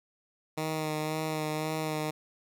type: tone with vibrato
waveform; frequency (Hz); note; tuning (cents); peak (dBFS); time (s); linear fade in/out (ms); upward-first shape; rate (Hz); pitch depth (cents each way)
10% pulse; 155.56; D#3; 0; -22; 0.57-2.11; 10; sine; 1.9; 22
effects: none